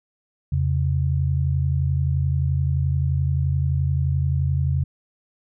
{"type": "tone pair together", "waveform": "sine", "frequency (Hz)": [84.05, 135.6], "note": ["E2", "C#3"], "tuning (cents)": [34, -38], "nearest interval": "minor sixth", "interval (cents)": 828, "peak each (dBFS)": -21, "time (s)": [0.52, 4.84], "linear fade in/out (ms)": 5, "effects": []}